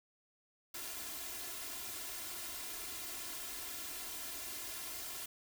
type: noise with comb filter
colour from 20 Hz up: white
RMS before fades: -44 dBFS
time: 0.74-5.26 s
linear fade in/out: 5 ms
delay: 2.9 ms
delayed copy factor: +0.95
effects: none